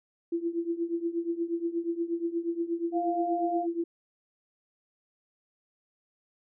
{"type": "tone with tremolo", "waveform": "sine", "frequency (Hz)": 337.8, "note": "E4", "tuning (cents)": 42, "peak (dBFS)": -24, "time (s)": [0.32, 3.84], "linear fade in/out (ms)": 5, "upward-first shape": "triangle", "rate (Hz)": 8.4, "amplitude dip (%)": 90}
{"type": "tone", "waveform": "sine", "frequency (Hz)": 698.5, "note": "F5", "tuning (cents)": 0, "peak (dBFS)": -28, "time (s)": [2.92, 3.67], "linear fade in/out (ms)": 50}
{"effects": []}